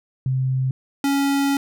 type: tone pair in turn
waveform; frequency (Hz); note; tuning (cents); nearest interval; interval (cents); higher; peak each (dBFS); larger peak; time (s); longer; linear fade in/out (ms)
sine / square; 130.81 / 278.6; C3 / C#4; 0 / +9; octave + minor second; 1309; second; -18; neither; 0.26-0.71 / 1.04-1.57; second; 2
effects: none